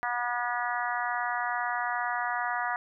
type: harmonic tone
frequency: 242.3 Hz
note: B3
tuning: 33 cents flat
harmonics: 3 / 4 / 5 / 6 / 7 / 8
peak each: -33 / -34 / -35 / -36 / -36 / -37 dBFS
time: 0.03-2.76 s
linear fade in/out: 0 ms
effects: none